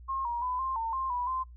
sine tone with pitch steps, 1072 / 949 / 1003 / 1055 / 906 / 1056 / 981 / 1039 Hz, C6 / A#5 / B5 / C6 / A#5 / C6 / B5 / C6, +42 / +31 / +26 / +14 / -50 / +16 / -12 / -12 cents, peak -29 dBFS, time 0.08-1.44 s, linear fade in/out 20 ms, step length 170 ms, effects noise-tail reverb RT60 0.2 s tail -26 dB re dry + added 60 Hz sine -46 dBFS peak until 1.56 s

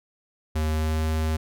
square tone with pitch glide, 77.78 to 78.82 Hz, D#2 to D#2, 0 to +23 cents, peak -23 dBFS, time 0.55-1.37 s, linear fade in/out 10 ms, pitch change +23 cents, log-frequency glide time 0.66-1.02 s, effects none

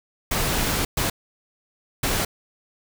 pink noise bursts at uneven times, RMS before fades -23 dBFS, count 3, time 0.31-0.85 / 0.97-1.1 / 2.03-2.25 s, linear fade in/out 5 ms, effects none

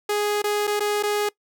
sawtooth tone with dropouts, 415.3 Hz, G#4, in tune, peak -17 dBFS, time 0.09-1.29 s, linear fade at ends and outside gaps 5 ms, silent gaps 0.42-0.44 / 0.671-0.675 / 0.796-0.804 / 1.027-1.034 s, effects noise-tail reverb RT60 0.1 s tail -22 dB re dry

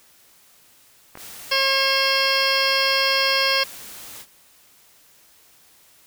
clicks, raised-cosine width 0.5 ms, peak -23 dBFS, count 2, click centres 1.154 / 1.174 s
white noise, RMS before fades -39 dBFS, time 1.16-4.26 s, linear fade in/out 50 ms
harmonic tone, 540 Hz, C#5, 45 cents flat, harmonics 1 / 2 / 3 / 4 / 5 / 6 / 8 / 9 / 10, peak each -26 / -26 / -26 / -26 / -26 / -26 / -26 / -26 / -26 dBFS, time 1.51-3.64 s, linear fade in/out 10 ms
effects white hiss -54 dBFS RMS until 6.06 s

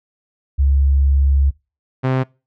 sine / sawtooth tone pair in turn, 69.1 / 130.44 Hz, C#2 / C3, -5 / -5 cents, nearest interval major seventh, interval 1100 cents, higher second, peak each -11 dBFS, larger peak neither, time 0.58-1.51 / 2.03-2.24 s, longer first, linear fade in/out 20 ms, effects noise-tail reverb RT60 0.3 s tail -24 dB re dry + low-pass 2000 Hz 12 dB/octave

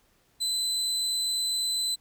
30% pulse tone, 4028 Hz, B7, 33 cents sharp, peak -23 dBFS, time 0.4-1.96 s, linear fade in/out 20 ms, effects pink hiss -66 dBFS RMS until 2 s

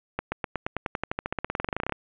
accelerating click train, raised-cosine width 0.5 ms, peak -12 dBFS, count 27, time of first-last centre 0.19-1.923 s, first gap 130 ms, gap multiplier 0.94, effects resampled to 8000 Hz + 9-bit

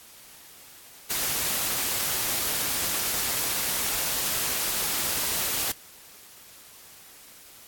white noise, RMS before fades -27 dBFS, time 1.1-5.72 s, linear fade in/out 5 ms, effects white hiss -49 dBFS RMS until 7.67 s + AAC 64 kbps

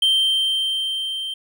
triangle tone with level ramp, 3136 Hz, G7, in tune, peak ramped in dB -12 to -24 dBFS, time 0.02-1.34 s, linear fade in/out 5 ms, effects none

